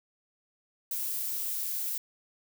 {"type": "noise", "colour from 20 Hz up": "violet", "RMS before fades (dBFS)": -33, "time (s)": [0.91, 1.98], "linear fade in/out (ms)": 2, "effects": []}